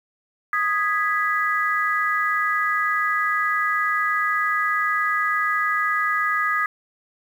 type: chord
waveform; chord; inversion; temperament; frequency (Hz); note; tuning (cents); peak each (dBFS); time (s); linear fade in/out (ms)
sine; G# minor; second; equal; 1244.5 / 1661.2 / 1975.5; D#6 / G#6 / B6; 0 / 0 / 0; -22 / -24 / -25; 0.53-6.66; 2
effects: 8-bit